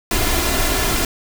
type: noise with comb filter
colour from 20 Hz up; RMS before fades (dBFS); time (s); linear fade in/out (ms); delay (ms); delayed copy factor
pink; -18; 0.11-1.05; 2; 2.9; +0.55
effects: none